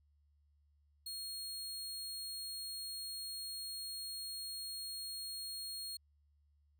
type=tone; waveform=sawtooth; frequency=4275 Hz; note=C8; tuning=36 cents sharp; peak=-39 dBFS; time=1.06-5.97 s; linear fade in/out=5 ms; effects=added 73 Hz sine -69 dBFS peak until 6.79 s